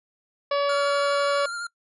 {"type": "harmonic tone", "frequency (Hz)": 568, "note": "C#5", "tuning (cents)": 42, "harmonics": [1, 2, 3, 4, 5, 6, 7, 8, 9], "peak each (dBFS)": [-22, -26, -36, -37, -39, -41, -40, -44, -41], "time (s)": [0.51, 1.46], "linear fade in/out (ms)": 5}
{"type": "tone with vibrato", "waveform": "square", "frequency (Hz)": 1396.9, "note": "F6", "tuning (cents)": 0, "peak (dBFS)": -30, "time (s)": [0.69, 1.67], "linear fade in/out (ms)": 5, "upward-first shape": "sine", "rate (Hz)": 12, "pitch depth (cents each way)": 25}
{"effects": ["noise-tail reverb RT60 0.1 s tail -22 dB re dry", "resampled to 24000 Hz"]}